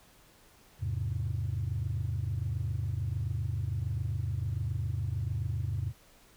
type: chord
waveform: sine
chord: E augmented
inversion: none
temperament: equal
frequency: 82.41 / 103.83 / 130.81 Hz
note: E2 / G#2 / B#2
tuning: 0 / 0 / 0 cents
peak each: -34 / -32 / -34 dBFS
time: 0.79-5.93 s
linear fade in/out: 50 ms
effects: tanh soft clip ceiling -24 dBFS + pink hiss -60 dBFS RMS until 6.36 s